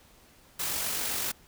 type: noise with amplitude modulation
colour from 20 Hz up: white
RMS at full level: -30 dBFS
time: 0.59-1.32 s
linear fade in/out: 10 ms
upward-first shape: sine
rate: 47.7 Hz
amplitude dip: 30%
effects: pink hiss -58 dBFS RMS until 1.47 s